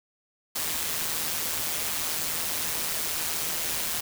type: noise with amplitude modulation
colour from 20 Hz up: white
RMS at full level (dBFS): -27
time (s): 0.55-4.01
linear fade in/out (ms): 10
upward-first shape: sine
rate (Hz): 159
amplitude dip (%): 55
effects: none